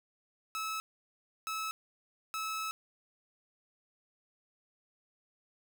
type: tone bursts at uneven times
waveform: sawtooth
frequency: 1299 Hz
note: E6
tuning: 26 cents flat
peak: -31 dBFS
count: 3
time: 0.55-0.8 / 1.47-1.71 / 2.34-2.71 s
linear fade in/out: 0 ms
effects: none